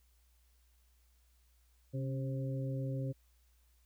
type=harmonic tone with a mistuned harmonic; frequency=132.9 Hz; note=C3; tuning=27 cents sharp; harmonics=1 / 2 / 3 / 4; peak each=-35 / -43 / -49 / -45 dBFS; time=1.93-3.13 s; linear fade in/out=20 ms; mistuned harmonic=2; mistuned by=+47 cents; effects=added 60 Hz sine -66 dBFS peak until 3.85 s + white hiss -75 dBFS RMS until 3.85 s